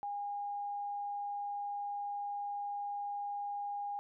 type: tone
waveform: sine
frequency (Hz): 814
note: G#5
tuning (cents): -35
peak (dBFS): -36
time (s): 0.03-3.99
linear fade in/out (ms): 0
effects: none